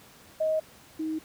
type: tone pair in turn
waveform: sine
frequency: 629 / 315.2 Hz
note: D#5 / D#4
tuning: +19 / +23 cents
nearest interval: octave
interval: 1196 cents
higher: first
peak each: -23 / -28 dBFS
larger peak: first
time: 0.4-0.6 / 0.99-1.19 s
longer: neither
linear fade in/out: 10 ms
effects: pink hiss -53 dBFS RMS until 1.24 s + high-pass 80 Hz 12 dB/octave